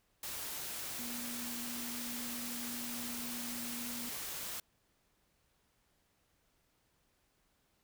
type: tone in noise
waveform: sine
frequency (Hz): 240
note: B3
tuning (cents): -49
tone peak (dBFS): -44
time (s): 0.99-4.09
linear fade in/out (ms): 2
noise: white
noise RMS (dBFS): -42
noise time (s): 0.23-4.6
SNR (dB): -5
effects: pink hiss -75 dBFS RMS until 7.83 s